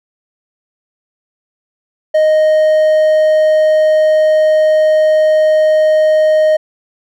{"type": "tone", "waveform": "triangle", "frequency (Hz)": 621, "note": "D#5", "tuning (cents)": -3, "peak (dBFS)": -5, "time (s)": [2.14, 6.57], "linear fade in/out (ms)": 10, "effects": []}